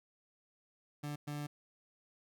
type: tone bursts at uneven times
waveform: 30% pulse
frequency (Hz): 146.83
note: D3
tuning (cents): 0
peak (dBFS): -36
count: 2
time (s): 1.03-1.16 / 1.27-1.47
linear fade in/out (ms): 10
effects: none